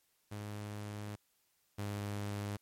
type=tone pair in turn; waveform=sawtooth; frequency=104.1 / 102.25 Hz; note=G#2 / G#2; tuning=+5 / -26 cents; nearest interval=unison; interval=31 cents; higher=first; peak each=-37 / -33 dBFS; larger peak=second; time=0.31-1.16 / 1.78-2.57 s; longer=first; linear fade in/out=10 ms; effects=white hiss -75 dBFS RMS until 2.61 s + MP3 64 kbps